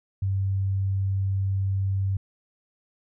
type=tone; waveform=sine; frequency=97 Hz; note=G2; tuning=18 cents flat; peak=-22 dBFS; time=0.22-2.17 s; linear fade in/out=5 ms; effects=none